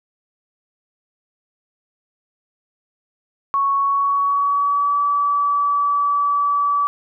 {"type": "tone with pitch glide", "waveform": "sine", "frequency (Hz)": [1108.7, 1149.8], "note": ["C#6", "D6"], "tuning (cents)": [0, -37], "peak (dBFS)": -15, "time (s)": [3.54, 6.87], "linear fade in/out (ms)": 0, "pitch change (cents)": 63, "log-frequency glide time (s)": [3.74, 4.99], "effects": []}